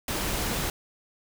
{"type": "noise", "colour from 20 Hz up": "pink", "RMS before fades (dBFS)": -29, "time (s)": [0.08, 0.7], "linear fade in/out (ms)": 2, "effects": []}